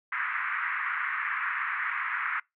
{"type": "band-pass noise", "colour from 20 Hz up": "white", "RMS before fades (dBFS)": -31, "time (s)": [0.12, 2.4], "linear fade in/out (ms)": 5, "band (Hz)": [1100, 2100], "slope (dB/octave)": 48, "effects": ["noise-tail reverb RT60 0.2 s tail -26 dB re dry"]}